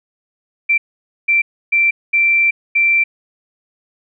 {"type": "tone bursts at uneven times", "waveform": "sine", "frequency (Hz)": 2349, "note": "D7", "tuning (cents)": 0, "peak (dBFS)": -10, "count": 5, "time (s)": [[0.69, 0.78], [1.28, 1.42], [1.72, 1.91], [2.13, 2.51], [2.75, 3.04]], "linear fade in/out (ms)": 10, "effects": []}